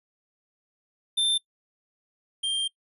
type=tone pair in turn; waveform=square; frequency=3572 / 3182 Hz; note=A7 / G7; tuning=+25 / +25 cents; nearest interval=major second; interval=200 cents; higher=first; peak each=-22 / -25 dBFS; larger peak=first; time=1.17-1.38 / 2.43-2.68 s; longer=second; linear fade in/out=10 ms; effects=noise-tail reverb RT60 0.1 s tail -23 dB re dry + resampled to 32000 Hz